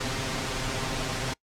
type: noise with comb filter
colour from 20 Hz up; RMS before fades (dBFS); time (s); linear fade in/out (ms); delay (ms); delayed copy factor
pink; -30; 0-1.34; 10; 7.6; +0.9
effects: noise-tail reverb RT60 0.1 s tail -24 dB re dry + low-pass 7000 Hz 12 dB/octave

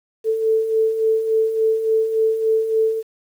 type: beating tone pair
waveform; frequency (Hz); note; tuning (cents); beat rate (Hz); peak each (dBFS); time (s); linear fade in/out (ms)
sine; 440 / 443.5; A4 / A4; 0 / +14; 3.5; -24 / -16; 0.24-3.03; 50
effects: 8-bit

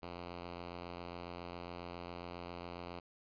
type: tone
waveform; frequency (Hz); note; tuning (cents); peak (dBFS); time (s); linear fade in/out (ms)
5% pulse; 87.31; F2; 0; -33; 0.02-3; 10
effects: resampled to 11025 Hz

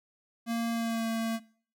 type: tone with pitch glide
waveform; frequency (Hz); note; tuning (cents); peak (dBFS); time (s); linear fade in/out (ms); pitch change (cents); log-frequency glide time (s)
square; 231.2 to 226.3; A#3 to A3; -14 to +49; -29; 0.46-1.4; 50; -37; 0.72-1.06
effects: noise-tail reverb RT60 0.5 s tail -21 dB re dry

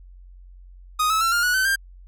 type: tone with pitch steps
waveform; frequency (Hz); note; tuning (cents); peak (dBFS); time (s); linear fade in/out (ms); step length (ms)
45% pulse; 1244.5 / 1296.6 / 1350.9 / 1407.4 / 1466.4 / 1527.7 / 1591.7; D#6 / E6 / E6 / F6 / F#6 / G6 / G6; 0 / -29 / +42 / +13 / -16 / -45 / +26; -18; 0.99-1.76; 10; 110
effects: added 45 Hz sine -42 dBFS peak until 2.07 s

